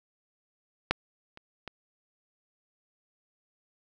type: clicks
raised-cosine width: 0.3 ms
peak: -7 / -30 / -22 dBFS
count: 3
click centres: 0.91 / 1.374 / 1.677 s
effects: none